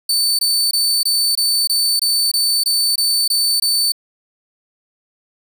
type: tone bursts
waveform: sawtooth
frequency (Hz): 4531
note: C#8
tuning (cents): +37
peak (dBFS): -11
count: 12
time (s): 0.09-3.921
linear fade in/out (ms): 5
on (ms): 300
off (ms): 21
effects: 8-bit